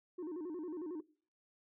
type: tone with vibrato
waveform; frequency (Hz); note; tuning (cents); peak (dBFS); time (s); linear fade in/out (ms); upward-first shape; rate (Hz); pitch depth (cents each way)
sine; 332.8; E4; +17; -37; 0.18-1.01; 10; square; 11; 140
effects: noise-tail reverb RT60 0.5 s tail -24 dB re dry + tanh soft clip ceiling -39 dBFS